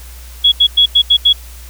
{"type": "tone bursts at uneven times", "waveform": "sine", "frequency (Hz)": 3351, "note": "G#7", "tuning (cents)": 15, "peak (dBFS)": -5, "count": 6, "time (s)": [[0.44, 0.52], [0.6, 0.67], [0.77, 0.86], [0.95, 1.02], [1.1, 1.17], [1.25, 1.33]], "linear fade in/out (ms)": 10, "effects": ["added 60 Hz sine -31 dBFS peak until 1.69 s", "white hiss -39 dBFS RMS until 1.69 s"]}